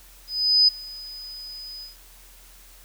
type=tone with ADSR envelope; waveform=sine; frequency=5000 Hz; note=D#8; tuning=8 cents sharp; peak=-12 dBFS; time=0.27-1.96 s; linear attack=410 ms; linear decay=11 ms; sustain=-23 dB; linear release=140 ms; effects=added 42 Hz sine -50 dBFS peak until 2.84 s + white hiss -51 dBFS RMS until 2.84 s